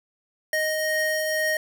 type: tone pair together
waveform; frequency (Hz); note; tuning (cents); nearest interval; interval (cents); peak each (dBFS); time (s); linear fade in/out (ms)
square; 622.3 / 1864.8; D#5 / A#6; 0 / 0; octave + perfect fifth; 1900; -26 / -26; 0.53-1.57; 2
effects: none